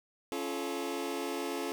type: chord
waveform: sawtooth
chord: Db augmented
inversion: none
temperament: just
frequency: 277.2 / 346.5 / 433.1 Hz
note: Db4 / F4 / A4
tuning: 0 / -14 / -27 cents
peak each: -34 dBFS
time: 0.32-1.72 s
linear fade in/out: 0 ms
effects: none